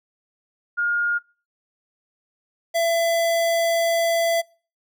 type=tone pair in turn; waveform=sine / square; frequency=1421 / 670.6 Hz; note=F6 / E5; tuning=+30 / +30 cents; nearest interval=octave + minor second; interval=1300 cents; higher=first; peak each=-19 dBFS; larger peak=neither; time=0.77-1.19 / 2.74-4.42 s; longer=second; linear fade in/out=20 ms; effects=noise-tail reverb RT60 0.4 s tail -26 dB re dry